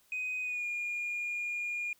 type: tone with pitch glide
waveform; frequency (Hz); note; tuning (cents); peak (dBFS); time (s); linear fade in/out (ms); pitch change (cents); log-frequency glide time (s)
sine; 2504 to 2424; D#7 to D#7; +10 to -46; -31; 0.12-1.93; 2; -56; 0.42-0.66
effects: tanh soft clip ceiling -30 dBFS + white hiss -67 dBFS RMS until 1.99 s